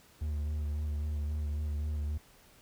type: tone with vibrato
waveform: triangle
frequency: 74.8 Hz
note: D2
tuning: 32 cents sharp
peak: -29 dBFS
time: 0.21-2.18 s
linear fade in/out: 10 ms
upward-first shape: sine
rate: 3.7 Hz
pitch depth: 29 cents each way
effects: pink hiss -60 dBFS RMS until 2.61 s